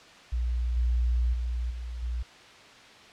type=tone with level steps; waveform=sine; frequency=60 Hz; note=B1; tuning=49 cents flat; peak=-25 / -22 / -27 / -33 / -28 dBFS; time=0.32-2.23 s; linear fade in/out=10 ms; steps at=0.76 / 1.33 / 1.7 / 2.02 s; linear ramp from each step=10 ms; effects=white hiss -50 dBFS RMS until 3.12 s + low-pass 4000 Hz 12 dB/octave